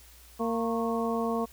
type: harmonic tone with a mistuned harmonic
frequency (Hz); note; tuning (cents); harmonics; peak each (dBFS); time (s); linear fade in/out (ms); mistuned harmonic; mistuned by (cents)
230; A#3; -23; 1 / 2 / 3 / 4 / 5; -30 / -31 / -34 / -39 / -35; 0.39-1.46; 20; 5; -80
effects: added 60 Hz sine -54 dBFS peak until 1.52 s + white hiss -55 dBFS RMS until 1.52 s